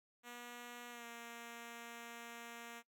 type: tone with pitch glide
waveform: 5% pulse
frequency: 241.3 to 234.3 Hz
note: B3 to A#3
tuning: -40 to +9 cents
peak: -38 dBFS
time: 0.23-2.83 s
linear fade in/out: 50 ms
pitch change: -51 cents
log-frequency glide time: 0.9-1.05 s
effects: noise-tail reverb RT60 0.1 s tail -20 dB re dry